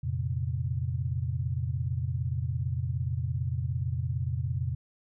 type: chord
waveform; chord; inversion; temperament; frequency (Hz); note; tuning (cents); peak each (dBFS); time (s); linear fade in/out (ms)
sine; F suspended fourth; none; equal with one note detuned; 87.31 / 116.54 / 133.95; F2 / Bb2 / C3; 0 / 0 / +41; -32; 0.03-4.75; 10
effects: none